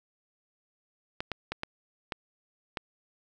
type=clicks; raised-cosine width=0.3 ms; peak=-16 dBFS; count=6; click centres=1.205 / 1.317 / 1.52 / 1.634 / 2.122 / 2.772 s; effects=none